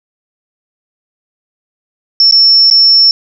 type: tone with dropouts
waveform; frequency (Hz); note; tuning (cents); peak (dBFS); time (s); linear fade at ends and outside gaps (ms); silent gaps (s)
sine; 5400; E8; +41; -3; 2.2-3.11; 1; 2.311-2.323 / 2.701-2.711
effects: none